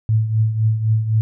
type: tone with tremolo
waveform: sine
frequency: 110 Hz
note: A2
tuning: in tune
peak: -11 dBFS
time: 0.09-1.21 s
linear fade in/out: 0 ms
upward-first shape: triangle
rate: 3.9 Hz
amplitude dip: 70%
effects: none